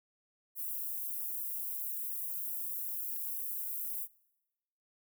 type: high-pass noise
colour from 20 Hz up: white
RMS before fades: -38 dBFS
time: 0.55-4.08 s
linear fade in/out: 50 ms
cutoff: 12000 Hz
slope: 24 dB/octave
effects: noise-tail reverb RT60 1.0 s tail -24 dB re dry